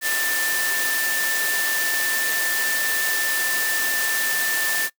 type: tone in noise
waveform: sine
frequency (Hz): 1775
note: A6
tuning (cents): +15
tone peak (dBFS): -23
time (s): 0.01-4.9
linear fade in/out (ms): 50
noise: white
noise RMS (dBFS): -25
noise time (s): 0.01-4.9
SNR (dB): -1
effects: noise-tail reverb RT60 0.1 s tail -21 dB re dry + high-pass 300 Hz 12 dB/octave